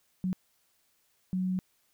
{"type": "tone bursts at uneven times", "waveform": "sine", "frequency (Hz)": 185, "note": "F#3", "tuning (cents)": 0, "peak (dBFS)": -27, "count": 2, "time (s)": [[0.24, 0.33], [1.33, 1.59]], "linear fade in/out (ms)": 0, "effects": ["white hiss -71 dBFS RMS until 1.93 s"]}